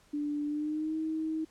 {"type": "tone with pitch glide", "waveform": "sine", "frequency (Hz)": [293.7, 316.6], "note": ["D4", "D#4"], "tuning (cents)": [0, 30], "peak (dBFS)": -30, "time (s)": [0.13, 1.45], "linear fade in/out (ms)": 10, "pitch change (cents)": 130, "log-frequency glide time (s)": [0.46, 0.96], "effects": ["pink hiss -63 dBFS RMS until 1.5 s", "low-pass 10000 Hz 12 dB/octave"]}